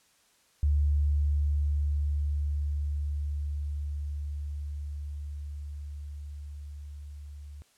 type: tone with level ramp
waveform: sine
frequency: 73 Hz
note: D2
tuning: 10 cents flat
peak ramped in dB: -21 to -41 dBFS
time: 0.63-7.62 s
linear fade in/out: 0 ms
effects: white hiss -65 dBFS RMS until 7.77 s + low-pass 10000 Hz 12 dB/octave